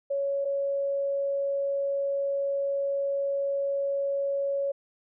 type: tone pair in turn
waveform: sine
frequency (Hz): 557 / 557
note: C#5 / C#5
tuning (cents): +8 / +8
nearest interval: unison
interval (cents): 0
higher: neither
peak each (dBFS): -25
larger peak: neither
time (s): 0.1-0.45 / 0.45-4.72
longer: second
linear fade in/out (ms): 10
effects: none